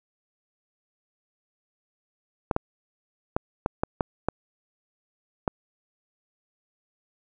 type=clicks; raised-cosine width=1 ms; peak=-9 dBFS; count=8; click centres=2.512 / 2.564 / 3.365 / 3.661 / 3.835 / 4.008 / 4.286 / 5.478 s; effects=none